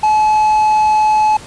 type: tone with quantisation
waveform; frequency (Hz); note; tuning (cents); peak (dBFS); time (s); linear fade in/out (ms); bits
triangle; 857; A5; -46; -7; 0.03-1.37; 5; 6
effects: pink hiss -35 dBFS RMS until 1.46 s + resampled to 22050 Hz